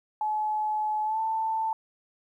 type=tone with pitch glide; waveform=sine; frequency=855 to 886.7 Hz; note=A5 to A5; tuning=-50 to +13 cents; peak=-25 dBFS; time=0.21-1.73 s; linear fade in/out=2 ms; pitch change=+63 cents; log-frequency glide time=1.04-1.2 s; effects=11-bit